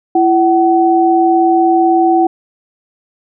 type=tone pair together; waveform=sine; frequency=335.9 / 754 Hz; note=E4 / F#5; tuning=+33 / +32 cents; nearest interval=octave + major second; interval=1399 cents; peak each=-10 dBFS; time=0.15-2.27 s; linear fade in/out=5 ms; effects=none